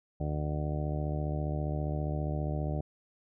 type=harmonic tone; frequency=74.9 Hz; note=D2; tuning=35 cents sharp; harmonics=1 / 2 / 3 / 4 / 5 / 6 / 7 / 8 / 9 / 10; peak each=-34 / -33 / -45 / -41 / -44 / -46 / -51 / -41 / -51 / -45 dBFS; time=0.2-2.81 s; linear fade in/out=5 ms; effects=none